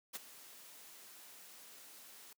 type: noise with ADSR envelope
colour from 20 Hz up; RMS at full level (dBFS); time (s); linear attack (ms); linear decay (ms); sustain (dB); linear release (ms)
white; -41; 0.13-2.33; 26; 21; -15; 4
effects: noise-tail reverb RT60 0.1 s tail -25 dB re dry + high-pass 200 Hz 12 dB/octave